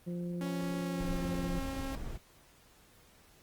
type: harmonic tone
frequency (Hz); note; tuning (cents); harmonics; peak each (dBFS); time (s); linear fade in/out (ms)
174.61; F3; 0; 1 / 2 / 3; -35 / -43 / -47; 0.06-1.6; 20
type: tone with pitch glide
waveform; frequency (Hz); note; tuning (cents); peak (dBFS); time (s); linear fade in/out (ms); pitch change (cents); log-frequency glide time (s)
sawtooth; 277.2 to 269.6; C#4 to C#4; 0 to -48; -34; 0.41-1.95; 0; -48; 0.78-1.2
type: noise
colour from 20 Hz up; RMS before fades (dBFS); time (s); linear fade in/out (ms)
brown; -39; 0.98-2.18; 20
effects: pink hiss -62 dBFS RMS until 3.42 s + Opus 24 kbps